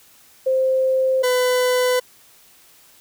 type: tone pair in turn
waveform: sine / 40% pulse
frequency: 523.3 / 501.1 Hz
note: C5 / B4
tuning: 0 / +25 cents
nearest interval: minor second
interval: 75 cents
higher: first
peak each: -15 dBFS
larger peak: neither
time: 0.46-1.23 / 1.23-2 s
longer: neither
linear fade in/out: 10 ms
effects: white hiss -51 dBFS RMS until 3 s